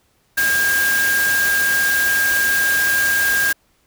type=tone in noise; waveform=sine; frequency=1613 Hz; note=G6; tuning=49 cents sharp; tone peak=-15 dBFS; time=0.37-3.53 s; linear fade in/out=10 ms; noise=white; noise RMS=-23 dBFS; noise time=0.37-3.53 s; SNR=+5 dB; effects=pink hiss -61 dBFS RMS until 3.86 s